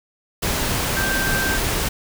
sine tone in noise, 1568 Hz, G6, in tune, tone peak -22 dBFS, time 0.96-1.58 s, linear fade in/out 10 ms, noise pink, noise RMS -22 dBFS, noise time 0.42-1.89 s, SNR -3 dB, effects none

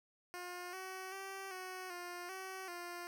10% pulse tone with pitch steps, 356.3 / 376.5 / 387.5 / 370.8 / 352.8 / 378.8 / 349.7 Hz, F4 / F#4 / G4 / F#4 / F4 / F#4 / F4, +35 / +30 / -20 / +4 / +18 / +41 / +2 cents, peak -36 dBFS, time 0.34-3.07 s, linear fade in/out 0 ms, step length 390 ms, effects none

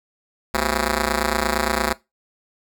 5% pulse ring-modulated tone, 149.5 Hz, D3, 31 cents sharp, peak -5 dBFS, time 0.54-1.93 s, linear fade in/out 2 ms, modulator 89.1 Hz, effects noise-tail reverb RT60 0.2 s tail -19 dB re dry

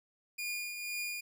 sawtooth tone with tremolo, 2429 Hz, D#7, 42 cents flat, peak -31 dBFS, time 0.38-1.21 s, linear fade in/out 10 ms, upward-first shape triangle, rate 2 Hz, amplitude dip 50%, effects none

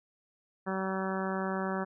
harmonic tone, 190.5 Hz, G3, 49 cents flat, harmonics 1 / 2 / 3 / 4 / 5 / 6 / 7 / 8 / 9, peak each -34 / -37 / -39 / -40 / -41 / -42 / -42 / -43 / -44 dBFS, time 0.66-1.85 s, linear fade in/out 20 ms, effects none

